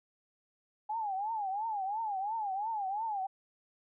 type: tone with vibrato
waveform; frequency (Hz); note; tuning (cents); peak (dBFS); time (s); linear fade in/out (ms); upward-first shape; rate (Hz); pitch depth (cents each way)
sine; 830; G#5; -1; -32; 0.89-3.27; 10; triangle; 2.9; 190
effects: none